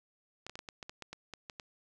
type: clicks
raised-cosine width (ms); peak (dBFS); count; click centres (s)
0.2; -26; 12; 0.466 / 0.496 / 0.555 / 0.591 / 0.688 / 0.828 / 0.895 / 1.023 / 1.13 / 1.337 / 1.498 / 1.598
effects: none